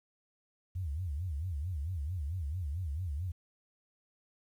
sine tone with vibrato, 80.9 Hz, E2, 32 cents flat, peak -33 dBFS, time 0.75-3.32 s, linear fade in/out 10 ms, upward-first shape sine, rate 4.5 Hz, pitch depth 270 cents each way, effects 11-bit

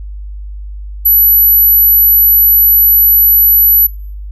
sine tone, 11850 Hz, F#9, 1 cent sharp, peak -4 dBFS, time 1.05-3.87 s, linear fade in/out 10 ms, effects noise-tail reverb RT60 0.5 s tail -25 dB re dry + added 50 Hz sine -22 dBFS peak until 4.31 s

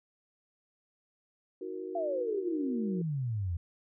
sine chord, D# minor, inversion none, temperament equal with one note detuned, 317.1 / 370 / 466.2 Hz, D#4 / F#4 / A#4, +33 / 0 / 0 cents, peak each -43 / -38 / -43 dBFS, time 1.61-3.02 s, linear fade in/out 5 ms
sine exponential sweep, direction down, 698.5 to 81.3 Hz, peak -30 dBFS, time 1.95-3.57 s, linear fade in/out 5 ms
effects none

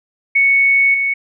sine tone with level steps, 2217 Hz, C#7, in tune, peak -9 / -14 dBFS, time 0.35-1.14 s, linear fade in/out 10 ms, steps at 0.94 s, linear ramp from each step 2 ms, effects none

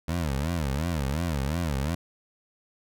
20% pulse tone with vibrato, 76.2 Hz, D#2, 36 cents flat, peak -21 dBFS, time 0.08-1.95 s, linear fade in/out 5 ms, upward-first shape sine, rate 2.8 Hz, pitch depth 240 cents each way, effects none

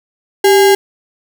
sine tone with sample-and-hold, 392 Hz, G4, in tune, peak -5 dBFS, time 0.44-0.75 s, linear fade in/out 5 ms, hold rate 1225 Hz, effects none

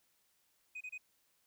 sine tone bursts, 2501 Hz, D#7, 8 cents sharp, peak -39 dBFS, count 3, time 0.75-0.98 s, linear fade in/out 10 ms, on 58 ms, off 28 ms, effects tanh soft clip ceiling -41 dBFS + white hiss -75 dBFS RMS until 1.46 s

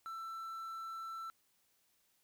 triangle tone with quantisation, 1334 Hz, E6, 20 cents sharp, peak -40 dBFS, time 0.06-1.3 s, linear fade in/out 0 ms, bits 11, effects white hiss -75 dBFS RMS until 2.23 s

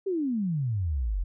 sine exponential sweep, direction down, 403.5 to 41.2 Hz, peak -25 dBFS, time 0.06-1.24 s, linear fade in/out 10 ms, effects none

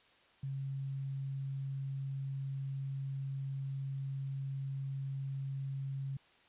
sine tone, 136.2 Hz, C#3, 30 cents flat, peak -36 dBFS, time 0.43-6.17 s, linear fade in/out 5 ms, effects white hiss -65 dBFS RMS until 6.48 s + resampled to 8000 Hz

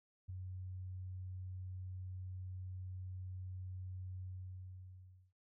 sine tone with ADSR envelope, 92.5 Hz, F#2, in tune, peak -40 dBFS, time 0.28-5.33 s, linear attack 19 ms, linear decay 4 ms, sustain -3 dB, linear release 1100 ms, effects none

